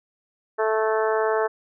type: harmonic tone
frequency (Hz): 219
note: A3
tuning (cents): -8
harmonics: 2 / 3 / 4 / 5 / 6 / 7 / 8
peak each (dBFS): -22 / -26 / -28 / -30 / -32 / -33 / -34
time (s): 0.58-1.48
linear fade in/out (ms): 20
effects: none